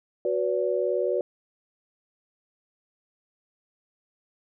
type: chord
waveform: sine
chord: B minor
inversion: second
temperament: equal with one note detuned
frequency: 370 / 493.9 / 573.3 Hz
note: F#4 / B4 / D5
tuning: 0 / 0 / -42 cents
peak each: -27 dBFS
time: 0.25-1.21 s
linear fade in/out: 2 ms
effects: none